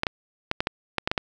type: clicks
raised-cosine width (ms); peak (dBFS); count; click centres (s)
0.3; -7; 9; 0.034 / 0.068 / 0.514 / 0.605 / 0.671 / 0.983 / 1.075 / 1.115 / 1.178
effects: none